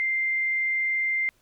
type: tone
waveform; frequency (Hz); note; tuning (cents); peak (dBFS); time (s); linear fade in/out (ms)
sine; 2093; C7; 0; -22; 0-1.29; 0
effects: pink hiss -65 dBFS RMS until 1.41 s + MP3 96 kbps